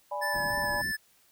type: chord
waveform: sine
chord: G# diminished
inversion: second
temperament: equal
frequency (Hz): 587.3 / 830.6 / 987.8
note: D5 / G#5 / B5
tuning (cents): 0 / 0 / 0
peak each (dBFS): -35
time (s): 0.11-0.82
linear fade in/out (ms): 10
type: tone with vibrato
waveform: square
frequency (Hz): 1739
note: A6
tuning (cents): -21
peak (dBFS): -30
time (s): 0.21-0.97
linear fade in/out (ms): 20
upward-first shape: sine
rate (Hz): 3.4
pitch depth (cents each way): 22
type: low-pass noise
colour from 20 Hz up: white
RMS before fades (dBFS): -42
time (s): 0.34-0.92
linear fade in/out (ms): 5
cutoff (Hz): 290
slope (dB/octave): 24
effects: white hiss -64 dBFS RMS until 1.31 s